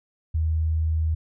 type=tone; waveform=sine; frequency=79.6 Hz; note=D#2; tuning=40 cents sharp; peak=-20 dBFS; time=0.34-1.15 s; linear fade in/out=10 ms; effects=none